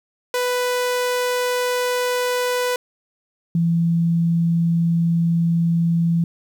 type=tone pair in turn; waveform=sawtooth / sine; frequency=495.5 / 168 Hz; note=B4 / E3; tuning=+6 / +33 cents; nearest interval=octave + perfect fifth; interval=1873 cents; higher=first; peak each=-15 dBFS; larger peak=neither; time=0.34-2.76 / 3.55-6.24 s; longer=second; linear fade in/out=2 ms; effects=9-bit